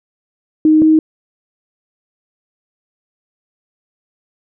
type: tone pair in turn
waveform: sine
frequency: 311.1 / 314.2 Hz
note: D#4 / D#4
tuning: 0 / +17 cents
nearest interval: unison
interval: 17 cents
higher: second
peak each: -6 dBFS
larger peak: neither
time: 0.65-0.82 / 0.82-0.99 s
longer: neither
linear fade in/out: 2 ms
effects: none